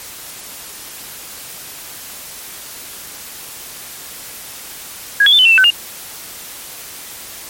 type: tone with pitch steps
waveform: sine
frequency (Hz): 1651 / 3364 / 3543 / 3026 / 2705 / 2649 / 1523 / 2828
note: G#6 / G#7 / A7 / F#7 / E7 / E7 / F#6 / F7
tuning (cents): -11 / +22 / +11 / +38 / +44 / +8 / +50 / +21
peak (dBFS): -6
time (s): 5.2-5.704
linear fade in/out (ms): 5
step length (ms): 63
effects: white hiss -32 dBFS RMS until 7.49 s + MP3 64 kbps